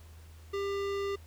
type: tone with hard clipping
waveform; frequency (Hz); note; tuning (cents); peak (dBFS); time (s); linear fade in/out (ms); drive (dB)
sine; 398; G4; +26; -33; 0.53-1.16; 10; 18
effects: added 80 Hz sine -49 dBFS peak until 1.26 s + pink hiss -60 dBFS RMS until 1.26 s